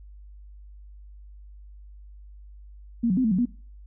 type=tone with pitch steps; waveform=sine; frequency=233.3 / 183.6 / 257.6 / 220.8 / 182.9 / 242.2 Hz; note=A#3 / F#3 / C4 / A3 / F#3 / B3; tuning=+2 / -13 / -27 / +6 / -20 / -34 cents; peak=-19 dBFS; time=3.03-3.456 s; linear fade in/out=10 ms; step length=71 ms; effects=noise-tail reverb RT60 0.4 s tail -21 dB re dry + added 50 Hz sine -43 dBFS peak until 3.86 s